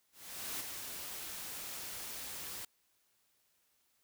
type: noise with ADSR envelope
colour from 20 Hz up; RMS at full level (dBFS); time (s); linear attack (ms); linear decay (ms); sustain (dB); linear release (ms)
white; -39; 0.12-2.65; 480; 11; -5; 4
effects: white hiss -75 dBFS RMS until 4.03 s